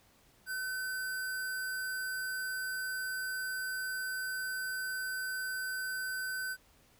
sine tone with sample-and-hold, 1518 Hz, F#6, 44 cents sharp, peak -34 dBFS, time 0.46-6.57 s, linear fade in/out 50 ms, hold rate 6300 Hz, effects pink hiss -65 dBFS RMS until 6.99 s

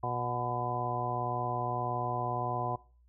harmonic tone with a mistuned harmonic, 121.7 Hz, B2, 25 cents flat, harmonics 1 / 2 / 3 / 4 / 5 / 6 / 7 / 8, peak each -37 / -45 / -41 / -44 / -41 / -35 / -42 / -36 dBFS, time 0.03-2.76 s, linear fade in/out 5 ms, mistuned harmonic 8, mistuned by +54 cents, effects noise-tail reverb RT60 0.4 s tail -21 dB re dry + added 60 Hz sine -60 dBFS peak until 3.08 s

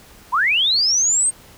sine linear sweep, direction up, 892 to 8600 Hz, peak -14 dBFS, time 0.32-1.31 s, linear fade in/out 20 ms, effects pink hiss -46 dBFS RMS until 1.57 s

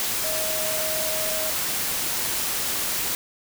sine tone in noise, 630 Hz, D#5, 21 cents sharp, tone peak -30 dBFS, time 0.24-1.5 s, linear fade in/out 0 ms, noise white, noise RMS -26 dBFS, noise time 0-3.15 s, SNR -7 dB, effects none

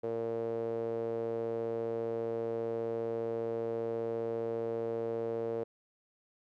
sawtooth tone with band-pass filter, 114.9 Hz, A#2, 25 cents flat, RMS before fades -35 dBFS, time 0.03-5.64 s, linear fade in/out 10 ms, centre 480 Hz, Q 5.5, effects none

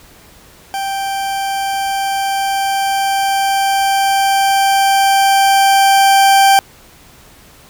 40% pulse tone with level ramp, 784 Hz, G5, in tune, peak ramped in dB -17 to -5 dBFS, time 0.74-6.59 s, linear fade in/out 0 ms, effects pink hiss -43 dBFS RMS until 7.69 s

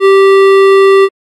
triangle tone with hard clipping, 390 Hz, G4, 9 cents flat, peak -4 dBFS, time 0-1.09 s, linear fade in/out 50 ms, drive 18 dB, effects MP3 64 kbps

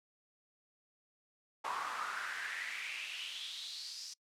brown noise with high-pass filter sweep, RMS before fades -42 dBFS, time 1.64-4.14 s, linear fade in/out 10 ms, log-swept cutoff 990 to 5400 Hz, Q 5, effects noise-tail reverb RT60 0.1 s tail -24 dB re dry + low-pass 10000 Hz 12 dB/octave

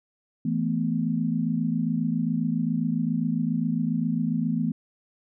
sine chord, E suspended fourth, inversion none, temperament just, 164.81 / 219.8 / 247.2 Hz, E3 / A3 / B3, 0 / -2 / +2 cents, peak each -27 dBFS, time 0.45-4.72 s, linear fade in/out 5 ms, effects none

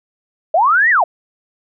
sine linear two-way sweep, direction up then down, 598 to 1995 to 598 Hz, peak -9 dBFS, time 0.54-1.04 s, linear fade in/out 5 ms, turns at 0.9 s, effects none

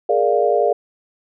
sine chord, Bb dominant seventh, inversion third, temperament equal, 415.3 / 466.2 / 587.3 / 698.5 Hz, Ab4 / Bb4 / D5 / F5, 0 / 0 / 0 / 0 cents, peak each -19 dBFS, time 0.09-0.73 s, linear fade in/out 5 ms, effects none

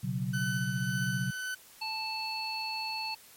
sine chord, B suspended second, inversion none, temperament equal, 123.47 / 138.59 / 185 Hz, B2 / C#3 / F#3, 0 / 0 / 0 cents, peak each -34 dBFS, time 0.03-1.31 s, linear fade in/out 10 ms
40% pulse tone with tremolo, 1509 Hz, F#6, 34 cents sharp, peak -31 dBFS, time 0.33-1.55 s, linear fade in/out 10 ms, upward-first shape triangle, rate 1.8 Hz, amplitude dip 45%
harmonic tone, 880 Hz, A5, in tune, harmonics 1 / 3 / 5, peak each -37 / -38 / -36 dBFS, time 1.81-3.15 s, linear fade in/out 10 ms
effects white hiss -55 dBFS RMS until 3.36 s + MP3 64 kbps

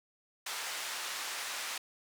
pink band-pass noise, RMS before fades -39 dBFS, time 0.46-1.78 s, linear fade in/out 5 ms, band 1100 to 10000 Hz, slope 12 dB/octave, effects none

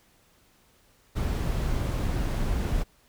brown noise, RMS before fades -27 dBFS, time 1.15-2.84 s, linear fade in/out 20 ms, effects pink hiss -62 dBFS RMS until 3.08 s

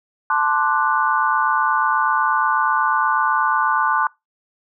sine chord, D dominant seventh, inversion second, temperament equal, 880 / 1046.5 / 1174.7 / 1480 Hz, A5 / C6 / D6 / F#6, 0 / 0 / 0 / 0 cents, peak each -21 dBFS, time 0.3-4.07 s, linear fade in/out 2 ms, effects noise-tail reverb RT60 0.2 s tail -23 dB re dry

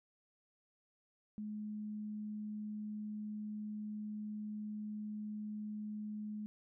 sine tone, 211.5 Hz, G#3, 32 cents sharp, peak -40 dBFS, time 1.38-6.46 s, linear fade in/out 0 ms, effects none

